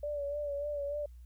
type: tone with vibrato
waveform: sine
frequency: 578 Hz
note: D5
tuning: 28 cents flat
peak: -33 dBFS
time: 0.03-1.06 s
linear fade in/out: 5 ms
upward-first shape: sine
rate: 3.4 Hz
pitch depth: 41 cents each way
effects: added 60 Hz sine -48 dBFS peak until 1.25 s + white hiss -75 dBFS RMS until 1.25 s